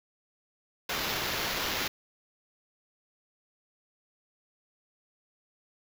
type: noise with sample-and-hold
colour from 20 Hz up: white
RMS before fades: -32 dBFS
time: 0.89-1.88 s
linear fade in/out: 5 ms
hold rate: 8820 Hz
effects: none